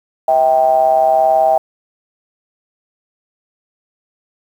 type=ring-modulated tone; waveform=triangle; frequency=70.5 Hz; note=C#2; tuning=30 cents sharp; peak=-4 dBFS; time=0.28-1.58 s; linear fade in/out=5 ms; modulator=714 Hz; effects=7-bit